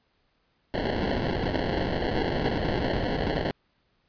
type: noise with sample-and-hold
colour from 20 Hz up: blue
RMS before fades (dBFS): -27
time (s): 0.74-3.51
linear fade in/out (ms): 0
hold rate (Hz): 1225
effects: pink hiss -70 dBFS RMS until 4.08 s + resampled to 11025 Hz